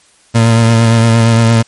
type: tone with vibrato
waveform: 30% pulse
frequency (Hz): 114.6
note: A#2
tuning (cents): -29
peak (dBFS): -3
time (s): 0.34-1.63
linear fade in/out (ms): 20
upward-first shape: triangle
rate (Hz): 8.7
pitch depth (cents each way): 32
effects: white hiss -48 dBFS RMS until 1.67 s + MP3 48 kbps